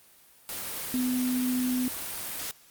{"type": "tone in noise", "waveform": "sine", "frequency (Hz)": 251.7, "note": "B3", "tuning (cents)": 33, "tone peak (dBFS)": -25, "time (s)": [0.94, 1.88], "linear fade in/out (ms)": 0, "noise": "white", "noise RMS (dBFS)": -35, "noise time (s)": [0.49, 2.51], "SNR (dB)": 7, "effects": ["white hiss -57 dBFS RMS until 2.7 s", "Opus 32 kbps"]}